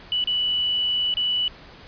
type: tone with dropouts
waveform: sine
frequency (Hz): 2960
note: F#7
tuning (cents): 0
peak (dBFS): -20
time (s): 0.12-1.48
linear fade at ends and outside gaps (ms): 1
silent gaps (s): 0.24-0.273 / 1.14-1.17
effects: pink hiss -45 dBFS RMS until 1.87 s + resampled to 11025 Hz